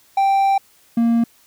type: tone pair in turn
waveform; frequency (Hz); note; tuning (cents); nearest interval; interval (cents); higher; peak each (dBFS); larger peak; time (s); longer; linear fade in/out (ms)
triangle; 784 / 232.4; G5 / A#3; 0 / -5; octave + major sixth; 2105; first; -11; neither; 0.17-0.58 / 0.97-1.24; first; 5
effects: white hiss -54 dBFS RMS until 1.46 s